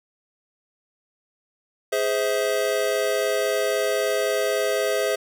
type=chord; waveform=square; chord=Ab augmented; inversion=none; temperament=just; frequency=415.3 / 519.1 / 648.9 Hz; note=Ab4 / C5 / E5; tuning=0 / -14 / -27 cents; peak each=-26 dBFS; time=1.92-5.16 s; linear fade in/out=10 ms; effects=none